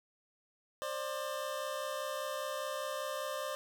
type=tone pair together; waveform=25% pulse; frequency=531 / 596 Hz; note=C5 / D5; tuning=+25 / +25 cents; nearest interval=major second; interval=200 cents; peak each=-36 / -35 dBFS; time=0.82-3.55 s; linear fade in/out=0 ms; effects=none